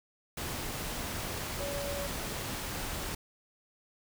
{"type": "tone in noise", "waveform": "sine", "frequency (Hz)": 567, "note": "C#5", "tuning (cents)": 39, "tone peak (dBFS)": -36, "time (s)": [1.6, 2.07], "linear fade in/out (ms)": 5, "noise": "pink", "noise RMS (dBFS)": -37, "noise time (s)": [0.37, 3.15], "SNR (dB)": -2, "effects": []}